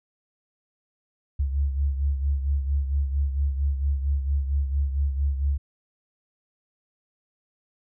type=beating tone pair; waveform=sine; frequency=69.3 / 73.7 Hz; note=C#2 / D2; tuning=0 / +7 cents; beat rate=4.4 Hz; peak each=-22 / -30 dBFS; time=1.39-5.58 s; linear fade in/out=10 ms; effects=none